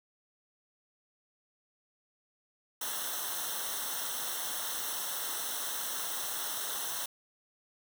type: noise with comb filter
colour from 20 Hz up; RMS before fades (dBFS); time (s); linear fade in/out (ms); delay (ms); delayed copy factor
white; -36; 2.81-7.06; 5; 0.42; -0.85
effects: none